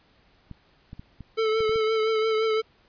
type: clicks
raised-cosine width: 5 ms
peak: -27 dBFS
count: 7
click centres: 0.513 / 0.931 / 0.995 / 1.207 / 1.606 / 1.694 / 1.759 s
type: tone with vibrato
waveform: square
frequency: 440 Hz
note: A4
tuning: in tune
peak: -22 dBFS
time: 1.37-2.62 s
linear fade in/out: 20 ms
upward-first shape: triangle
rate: 5.8 Hz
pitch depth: 35 cents each way
effects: pink hiss -61 dBFS RMS until 2.88 s + resampled to 11025 Hz